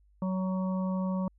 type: harmonic tone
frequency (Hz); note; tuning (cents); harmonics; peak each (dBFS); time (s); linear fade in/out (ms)
187; F#3; +19; 1 / 3 / 5 / 6; -28 / -38 / -42 / -44; 0.22-1.28; 2
effects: added 50 Hz sine -60 dBFS peak until 1.38 s